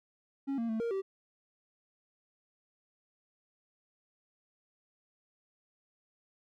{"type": "tone with pitch steps", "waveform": "triangle", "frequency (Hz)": [274.8, 230.9, 222, 466.1, 386.9], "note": ["C#4", "A#3", "A3", "A#4", "G4"], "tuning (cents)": [-15, -16, 16, 0, -23], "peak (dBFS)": -29, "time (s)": [0.47, 1.02], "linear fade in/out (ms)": 20, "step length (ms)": 110, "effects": []}